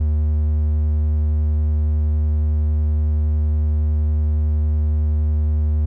triangle tone, 75.9 Hz, D#2, 42 cents flat, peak -13 dBFS, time 0-5.86 s, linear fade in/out 10 ms, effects none

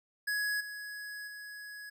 square tone with level steps, 1675 Hz, G#6, 14 cents sharp, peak -31 / -41 / -44 dBFS, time 0.27-1.9 s, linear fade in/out 10 ms, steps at 0.6 / 1.27 s, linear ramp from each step 10 ms, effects none

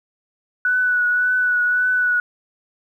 sine tone with vibrato, 1480 Hz, F#6, in tune, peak -15 dBFS, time 0.65-2.2 s, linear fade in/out 2 ms, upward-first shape triangle, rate 1.8 Hz, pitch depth 27 cents each way, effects 9-bit

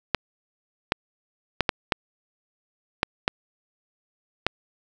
clicks, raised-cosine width 0.3 ms, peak -3 dBFS, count 8, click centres 0.147 / 0.921 / 1.607 / 1.692 / 1.922 / 3.031 / 3.279 / 4.466 s, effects none

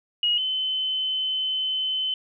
sine tone pair in turn, 2890 / 3050 Hz, F#7 / G7, -41 / -48 cents, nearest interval minor second, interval 93 cents, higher second, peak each -19 / -23 dBFS, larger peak first, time 0.23-0.38 / 0.38-2.14 s, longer second, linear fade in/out 2 ms, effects none

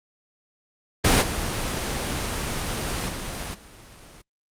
pink noise with level steps, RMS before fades -17 / -27 / -31 / -46 dBFS, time 1.04-4.22 s, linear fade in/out 10 ms, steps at 1.21 / 3.08 / 3.53 s, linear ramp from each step 20 ms, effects low-pass 11000 Hz 12 dB/octave + Opus 24 kbps

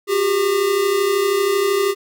square tone pair together, 368.3 / 401.1 Hz, F#4 / G4, -8 / +40 cents, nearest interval minor second, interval 148 cents, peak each -23 / -17 dBFS, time 0.07-1.95 s, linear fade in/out 50 ms, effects none

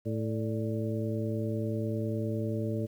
harmonic tone with a mistuned harmonic, 110 Hz, A2, in tune, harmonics 1 / 2 / 3 / 4 / 5, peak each -32 / -35 / -37 / -38 / -39 dBFS, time 0.05-2.87 s, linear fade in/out 20 ms, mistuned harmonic 5, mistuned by +89 cents, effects 10-bit

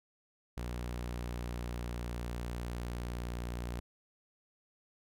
sawtooth tone with pitch glide, 60.3 to 59.61 Hz, B1 to A#1, -41 to +39 cents, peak -33 dBFS, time 0.57-3.8 s, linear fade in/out 5 ms, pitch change -20 cents, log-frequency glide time 0.79-2.05 s, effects none

